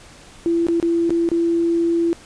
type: tone with dropouts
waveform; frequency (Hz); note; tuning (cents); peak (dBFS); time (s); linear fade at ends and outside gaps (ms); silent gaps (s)
sine; 337; E4; +38; -15; 0.46-2.13; 0; 0.668-0.685 / 0.8-0.827 / 1.095-1.105 / 1.289-1.316
effects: pink hiss -44 dBFS RMS until 2.25 s + resampled to 22050 Hz